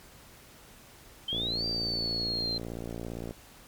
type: exponential two-way sweep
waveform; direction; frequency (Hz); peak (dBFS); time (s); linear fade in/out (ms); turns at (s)
sine; up then down; 3100 to 4699 to 4121; -29; 1.28-2.58; 5; 1.65
type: click train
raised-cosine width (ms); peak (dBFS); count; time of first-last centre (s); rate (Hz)
2; -24; 115; 1.33-3.309; 57.6
effects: pink hiss -53 dBFS RMS until 3.67 s + MP3 96 kbps